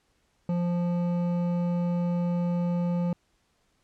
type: tone with hard clipping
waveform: sine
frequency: 174.61 Hz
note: F3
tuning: in tune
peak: -26 dBFS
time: 0.49-3.13 s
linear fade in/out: 2 ms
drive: 10 dB
effects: pink hiss -70 dBFS RMS until 3.83 s + low-pass 9000 Hz 12 dB/octave